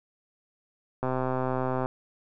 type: click train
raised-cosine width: 1 ms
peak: -15 dBFS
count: 108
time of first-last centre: 1.03-1.859 s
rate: 129 Hz
effects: none